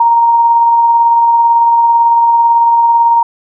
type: tone with tremolo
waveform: sine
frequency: 932.3 Hz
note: A#5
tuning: in tune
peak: -4 dBFS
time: 0-3.23 s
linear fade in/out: 5 ms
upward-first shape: sine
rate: 18 Hz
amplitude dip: 25%
effects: none